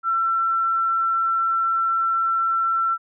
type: tone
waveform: sine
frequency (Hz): 1346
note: E6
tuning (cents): +36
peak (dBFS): -18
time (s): 0.03-2.98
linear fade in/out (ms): 50
effects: none